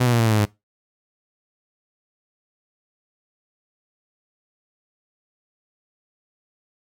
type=tone with pitch steps; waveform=sawtooth; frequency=125.3 / 121.45 / 117.72 / 114.11 / 110.6 / 107.21 / 103.91 Hz; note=B2 / B2 / A#2 / A#2 / A2 / A2 / G#2; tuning=+25 / -29 / +17 / -36 / +9 / -44 / +1 cents; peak=-12 dBFS; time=0-0.455 s; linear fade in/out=10 ms; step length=65 ms; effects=noise-tail reverb RT60 0.2 s tail -21 dB re dry